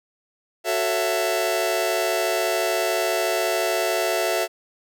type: chord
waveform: sawtooth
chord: F# minor seventh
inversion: none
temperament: just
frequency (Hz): 370 / 444 / 555 / 666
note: F#4 / A4 / C#5 / E5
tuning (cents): 0 / +16 / +2 / +18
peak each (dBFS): -23 / -24 / -25 / -19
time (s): 0.64-4.48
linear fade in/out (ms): 50
effects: none